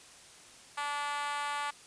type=tone with high-pass filter; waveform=5% pulse; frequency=289.8 Hz; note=D4; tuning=23 cents flat; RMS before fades=-35 dBFS; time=0.77-1.71 s; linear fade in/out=10 ms; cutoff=970 Hz; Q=5.6; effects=white hiss -54 dBFS RMS until 1.86 s + resampled to 22050 Hz